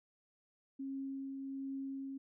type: tone with tremolo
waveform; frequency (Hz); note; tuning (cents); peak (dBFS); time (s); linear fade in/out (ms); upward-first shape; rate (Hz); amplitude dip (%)
sine; 271; C#4; -39; -38; 0.79-2.18; 10; triangle; 1.3; 30
effects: none